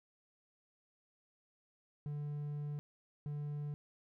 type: tone bursts at uneven times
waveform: triangle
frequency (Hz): 146.83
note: D3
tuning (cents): 0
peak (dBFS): -36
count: 2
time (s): 2.06-2.79 / 3.26-3.74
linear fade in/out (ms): 0
effects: none